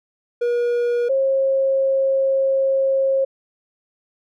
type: tone pair in turn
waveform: triangle / sine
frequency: 479.6 / 538.3 Hz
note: A#4 / C5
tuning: +49 / +49 cents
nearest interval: major second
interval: 200 cents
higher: second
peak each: -15 dBFS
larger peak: neither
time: 0.41-1.09 / 1.09-3.25 s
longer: second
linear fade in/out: 10 ms
effects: none